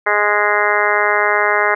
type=harmonic tone; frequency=207.7 Hz; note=G#3; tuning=in tune; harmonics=2 / 3 / 4 / 5 / 6 / 7 / 8 / 9 / 10; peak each=-21 / -21 / -21 / -21 / -21 / -21 / -21 / -21 / -21 dBFS; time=0.06-1.75 s; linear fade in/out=10 ms; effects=none